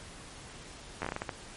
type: slowing click train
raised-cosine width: 0.5 ms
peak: -18 dBFS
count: 9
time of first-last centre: 1.02-1.292 s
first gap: 11 ms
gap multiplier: 1.31
effects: pink hiss -48 dBFS RMS until 1.56 s + MP3 48 kbps